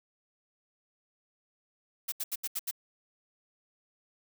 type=noise bursts; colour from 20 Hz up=blue; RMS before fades=-33 dBFS; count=6; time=2.08-2.712 s; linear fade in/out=10 ms; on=42 ms; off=76 ms; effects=none